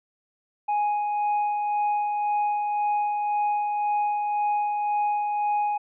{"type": "tone with tremolo", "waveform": "triangle", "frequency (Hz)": 831, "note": "G#5", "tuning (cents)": 1, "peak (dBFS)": -19, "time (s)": [0.68, 5.78], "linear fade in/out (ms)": 10, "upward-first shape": "sine", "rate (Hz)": 1.9, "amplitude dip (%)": 30, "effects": ["resampled to 8000 Hz"]}